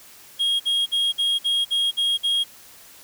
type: tone bursts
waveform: triangle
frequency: 3267 Hz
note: G#7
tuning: 29 cents flat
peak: -17 dBFS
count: 8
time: 0.39-2.441 s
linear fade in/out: 20 ms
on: 210 ms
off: 53 ms
effects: white hiss -47 dBFS RMS until 3.03 s